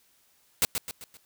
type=noise with echo; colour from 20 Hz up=white; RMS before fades=-22 dBFS; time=0.62-0.65 s; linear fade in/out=0 ms; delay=130 ms; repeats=4; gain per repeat=-7 dB; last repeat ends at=1.17 s; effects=white hiss -65 dBFS RMS until 1.25 s